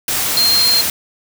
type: tone in noise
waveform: sine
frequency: 4193 Hz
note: C8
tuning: 3 cents sharp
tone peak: -11 dBFS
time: 0.37-0.81 s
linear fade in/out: 2 ms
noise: white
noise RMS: -18 dBFS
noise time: 0.08-0.9 s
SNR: +4 dB
effects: none